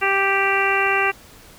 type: harmonic tone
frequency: 392 Hz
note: G4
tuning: in tune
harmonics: 1 / 2 / 3 / 4 / 5 / 6 / 7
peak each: -24 / -24 / -24 / -24 / -24 / -24 / -24 dBFS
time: 0.01-1.12 s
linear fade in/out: 20 ms
effects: pink hiss -46 dBFS RMS until 1.58 s